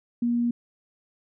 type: tone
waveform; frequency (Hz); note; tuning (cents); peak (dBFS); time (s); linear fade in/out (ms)
sine; 238.1; A#3; +37; -21; 0.22-0.51; 5
effects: none